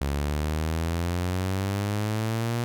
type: exponential sweep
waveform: sawtooth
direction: up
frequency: 69.3 to 120 Hz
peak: -21 dBFS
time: 0.01-2.64 s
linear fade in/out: 0 ms
effects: none